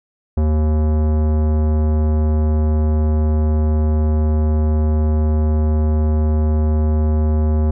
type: tone with tanh clipping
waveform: sine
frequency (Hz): 77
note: D#2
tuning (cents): -17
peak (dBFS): -15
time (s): 0.37-7.71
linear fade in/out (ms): 5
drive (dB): 18
effects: none